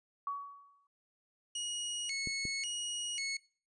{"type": "tone with exponential decay", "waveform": "sine", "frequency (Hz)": 1128, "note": "C#6", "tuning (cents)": 30, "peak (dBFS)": -32, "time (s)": [0.27, 0.87], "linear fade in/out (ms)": 2, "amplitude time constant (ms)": 130}
{"type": "tone with vibrato", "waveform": "20% pulse", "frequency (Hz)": 2520, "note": "D#7", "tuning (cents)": 21, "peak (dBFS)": -30, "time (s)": [1.55, 3.37], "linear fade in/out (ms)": 5, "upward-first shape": "square", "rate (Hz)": 0.92, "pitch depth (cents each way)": 240}
{"type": "clicks", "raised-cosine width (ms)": 3, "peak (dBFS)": -29, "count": 2, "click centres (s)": [2.273, 2.453]}
{"effects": ["noise-tail reverb RT60 0.4 s tail -22 dB re dry", "resampled to 22050 Hz"]}